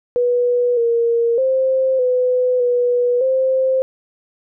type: tone with pitch steps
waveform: sine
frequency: 488.1 / 466.8 / 525 / 502 / 488.5 / 524 Hz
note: B4 / A#4 / C5 / B4 / B4 / C5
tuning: -20 / +2 / +6 / +28 / -19 / +2 cents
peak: -13 dBFS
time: 0.16-3.82 s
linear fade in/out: 0 ms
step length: 610 ms
effects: none